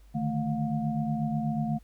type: tone cluster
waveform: sine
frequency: 147.4 / 155.6 / 221.4 / 713 Hz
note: D3 / D#3 / A3 / F5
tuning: +7 / 0 / +11 / +36 cents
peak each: -33 / -33 / -29 / -36 dBFS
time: 0.14-1.79 s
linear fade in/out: 20 ms
effects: added 50 Hz sine -51 dBFS peak until 1.83 s + pink hiss -66 dBFS RMS until 1.83 s